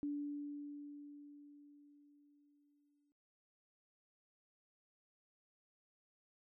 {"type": "tone with exponential decay", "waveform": "sine", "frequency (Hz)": 290, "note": "D4", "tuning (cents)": -22, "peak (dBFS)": -36, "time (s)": [0.03, 3.12], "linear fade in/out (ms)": 0, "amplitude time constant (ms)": 670, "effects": ["noise-tail reverb RT60 0.8 s tail -22 dB re dry"]}